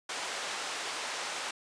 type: band-pass noise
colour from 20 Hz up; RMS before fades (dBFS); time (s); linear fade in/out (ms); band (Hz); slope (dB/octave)
pink; -37; 0.09-1.51; 5; 690 to 7800; 12
effects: resampled to 22050 Hz